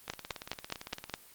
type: two click trains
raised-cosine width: 0.2 ms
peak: -23 / -15 dBFS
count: 19 / 6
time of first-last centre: 0.08-1.097 / 0.1-1.14 s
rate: 17.7 / 4.81 Hz
effects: white hiss -56 dBFS RMS until 1.34 s + Opus 24 kbps